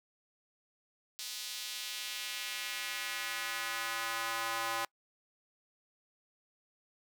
square tone with high-pass filter sweep, 113.9 Hz, A#2, 40 cents flat, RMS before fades -38 dBFS, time 1.19-4.85 s, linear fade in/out 0 ms, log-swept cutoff 4300 to 950 Hz, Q 1.3, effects noise-tail reverb RT60 0.1 s tail -26 dB re dry

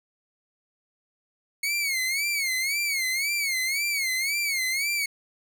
sawtooth tone with vibrato, 2194 Hz, C#7, 18 cents flat, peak -21 dBFS, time 1.63-5.06 s, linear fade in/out 5 ms, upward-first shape sine, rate 1.9 Hz, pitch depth 130 cents each way, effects none

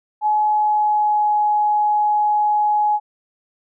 sine tone with pitch glide, 848 to 840.2 Hz, G#5 to G#5, +36 to +20 cents, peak -14 dBFS, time 0.21-3 s, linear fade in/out 50 ms, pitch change -16 cents, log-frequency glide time 0.45-1.35 s, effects none

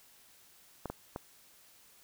clicks, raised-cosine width 1 ms, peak -23 dBFS, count 3, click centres 0.857 / 0.9 / 1.161 s, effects white hiss -61 dBFS RMS until 2.03 s

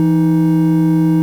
triangle tone pair together, 166.28 / 313.9 Hz, E3 / D#4, +15 / +15 cents, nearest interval major seventh, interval 1100 cents, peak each -10 dBFS, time 0-1.22 s, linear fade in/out 0 ms, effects tanh soft clip ceiling -1 dBFS + 7-bit

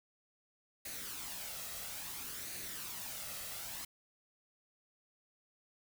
white noise with flanger, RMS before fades -44 dBFS, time 0.85-3.85 s, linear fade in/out 5 ms, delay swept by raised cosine 0.46 to 1.56 ms, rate 0.59 Hz, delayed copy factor +0.5, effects none

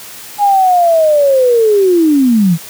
sine linear sweep, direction down, 830.6 to 155.56 Hz, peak -6 dBFS, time 0.38-2.58 s, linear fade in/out 50 ms, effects white hiss -31 dBFS RMS until 2.69 s + high-pass 80 Hz 12 dB/octave

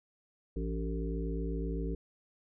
harmonic tone with a mistuned harmonic, 56.5 Hz, A1, 47 cents sharp, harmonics 1 / 3 / 5 / 7 / 8, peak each -34 / -39 / -41 / -42 / -43 dBFS, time 0.56-1.95 s, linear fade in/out 5 ms, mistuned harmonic 7, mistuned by -50 cents, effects none

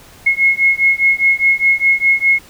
sine beating tone pair, 2166 / 2170.9 Hz, C#7 / C#7, -41 / -37 cents, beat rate 4.9 Hz, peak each -13 dBFS, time 0.26-2.39 s, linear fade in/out 10 ms, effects pink hiss -42 dBFS RMS until 2.49 s

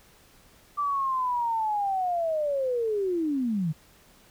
sine linear sweep, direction down, 1174.7 to 146.83 Hz, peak -24 dBFS, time 0.77-3.73 s, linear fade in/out 20 ms, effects pink hiss -57 dBFS RMS until 4.3 s

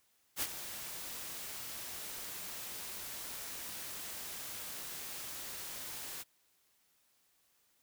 white noise with ADSR envelope, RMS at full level -33 dBFS, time 0.36-6.24 s, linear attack 58 ms, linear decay 46 ms, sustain -11 dB, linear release 27 ms, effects white hiss -73 dBFS RMS until 7.82 s

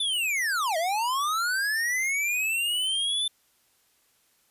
square linear two-way sweep, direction down then up, 3551 to 622.3 to 3551 Hz, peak -25 dBFS, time 0-3.28 s, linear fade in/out 5 ms, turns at 0.77 s, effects white hiss -66 dBFS RMS until 4.5 s + resampled to 32000 Hz

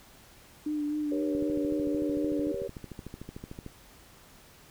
sine tone with vibrato, 298.4 Hz, D4, 28 cents sharp, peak -28 dBFS, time 0.66-2.52 s, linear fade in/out 5 ms, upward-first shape sine, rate 3.9 Hz, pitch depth 25 cents each way
sine chord, G diminished, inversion none, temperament equal with one note detuned, 392 / 476.5 / 554.4 Hz, G4 / Bb4 / Db5, 0 / +38 / 0 cents, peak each -36 dBFS, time 1.11-2.68 s, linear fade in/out 10 ms
click train, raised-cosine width 3 ms, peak -27 dBFS, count 32, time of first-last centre 1.35-3.663 s, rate 13.4 Hz
effects pink hiss -55 dBFS RMS until 4.7 s

